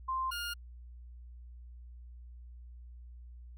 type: tone pair in turn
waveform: sine / 20% pulse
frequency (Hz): 1046.5 / 1417.2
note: C6 / F6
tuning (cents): 0 / +25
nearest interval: perfect fourth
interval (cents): 525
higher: second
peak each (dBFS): -31 / -31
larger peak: neither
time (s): 0.08-0.31 / 0.31-0.54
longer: neither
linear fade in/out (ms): 10
effects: added 60 Hz sine -47 dBFS peak until 3.57 s